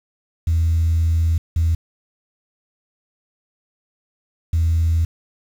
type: tone bursts at uneven times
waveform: sine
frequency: 82.41 Hz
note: E2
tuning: in tune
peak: -13 dBFS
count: 3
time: 0.47-1.38 / 1.56-1.75 / 4.53-5.05 s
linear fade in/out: 5 ms
effects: tanh soft clip ceiling -11 dBFS + 7-bit